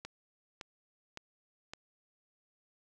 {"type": "click train", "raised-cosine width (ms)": 0.2, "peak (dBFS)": -25, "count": 4, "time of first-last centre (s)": [0.05, 1.735], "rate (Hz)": 1.78, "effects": []}